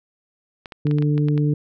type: clicks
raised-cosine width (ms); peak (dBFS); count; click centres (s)
0.3; -19; 9; 0.658 / 0.722 / 0.869 / 0.912 / 0.985 / 1.024 / 1.179 / 1.285 / 1.378
type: harmonic tone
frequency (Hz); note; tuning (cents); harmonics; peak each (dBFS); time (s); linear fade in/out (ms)
148; D3; +14; 1 / 2 / 3; -17 / -23 / -29; 0.85-1.54; 5
effects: none